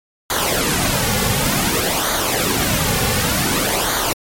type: noise with flanger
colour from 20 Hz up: pink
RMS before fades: -18 dBFS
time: 0.3-4.13 s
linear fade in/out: 2 ms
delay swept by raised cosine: 0.37 to 3.17 ms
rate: 0.55 Hz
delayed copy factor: -0.65
effects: MP3 64 kbps